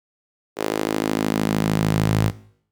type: tone with high-pass filter sweep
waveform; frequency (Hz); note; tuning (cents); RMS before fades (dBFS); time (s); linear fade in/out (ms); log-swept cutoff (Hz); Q
sawtooth; 53.2; G#1; +42; -21; 0.56-2.32; 50; 410 to 110; 2
effects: noise-tail reverb RT60 0.6 s tail -18 dB re dry